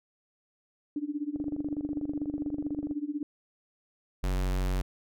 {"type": "tone with tremolo", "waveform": "sine", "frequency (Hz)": 293.7, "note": "D4", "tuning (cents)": 0, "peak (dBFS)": -27, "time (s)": [0.96, 3.23], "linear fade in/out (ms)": 2, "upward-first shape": "sine", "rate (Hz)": 16, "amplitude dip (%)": 90}
{"type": "click train", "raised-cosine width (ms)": 2, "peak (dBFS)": -28, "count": 39, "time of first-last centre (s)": [1.36, 2.911], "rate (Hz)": 24.5}
{"type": "tone", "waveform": "square", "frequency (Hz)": 46.39, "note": "F#1", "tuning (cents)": 5, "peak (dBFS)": -27, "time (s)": [4.23, 4.82], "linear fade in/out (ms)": 10}
{"effects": []}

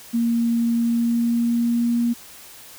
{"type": "tone with pitch glide", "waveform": "sine", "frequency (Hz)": [233.1, 236.6], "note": ["A#3", "A#3"], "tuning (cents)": [0, 26], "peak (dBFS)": -17, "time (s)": [0.13, 2.14], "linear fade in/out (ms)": 20, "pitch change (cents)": 26, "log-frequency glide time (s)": [0.7, 2.02], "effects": ["white hiss -43 dBFS RMS until 2.78 s"]}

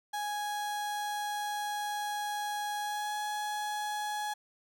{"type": "tone with pitch glide", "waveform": "35% pulse", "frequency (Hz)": [830.6, 839.3], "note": ["G#5", "G#5"], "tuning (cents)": [0, 18], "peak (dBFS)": -31, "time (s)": [0.13, 4.34], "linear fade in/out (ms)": 10, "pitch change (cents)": 18, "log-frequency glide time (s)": [2.79, 3.14], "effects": []}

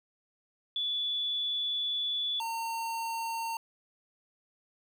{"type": "tone pair in turn", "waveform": ["sine", "square"], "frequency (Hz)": [3445, 912.5], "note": ["A7", "A#5"], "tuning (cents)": [-37, -37], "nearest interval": "octave + major seventh", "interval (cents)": 2300, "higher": "first", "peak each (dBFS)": [-29, -33], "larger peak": "first", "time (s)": [[0.76, 2.4], [2.4, 3.57]], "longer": "first", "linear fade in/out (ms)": 2, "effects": ["11-bit"]}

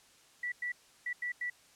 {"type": "tone bursts at uneven times", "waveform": "sine", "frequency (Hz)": 1956, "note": "B6", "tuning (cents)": -17, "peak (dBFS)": -33, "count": 5, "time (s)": [[0.43, 0.52], [0.62, 0.72], [1.06, 1.13], [1.22, 1.32], [1.41, 1.5]], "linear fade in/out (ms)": 5, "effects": ["white hiss -62 dBFS RMS until 1.75 s", "low-pass 9000 Hz 12 dB/octave"]}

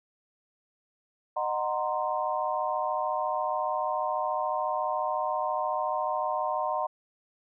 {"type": "chord", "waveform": "sine", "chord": "C half-diminished seventh", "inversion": "first", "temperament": "equal with one note detuned", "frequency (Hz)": [613.7, 740, 932.3, 1046.5], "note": ["Eb5", "Gb5", "Bb5", "C6"], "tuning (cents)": [-24, 0, 0, 0], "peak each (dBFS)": -32, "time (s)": [1.36, 6.87], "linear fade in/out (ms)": 10, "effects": []}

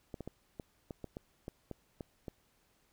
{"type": "clicks", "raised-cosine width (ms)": 2, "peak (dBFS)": -28, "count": 11, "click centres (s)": [0.142, 0.207, 0.276, 0.598, 0.908, 1.043, 1.169, 1.481, 1.713, 2.008, 2.282], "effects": ["pink hiss -72 dBFS RMS until 2.92 s"]}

